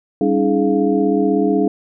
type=tone cluster; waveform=sine; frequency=197.1 / 280.5 / 316.7 / 422 / 698 Hz; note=G3 / C#4 / D#4 / G#4 / F5; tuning=+10 / +21 / +31 / +28 / -1 cents; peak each=-20 / -18 / -19 / -18 / -25 dBFS; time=0.21-1.68 s; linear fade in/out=2 ms; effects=none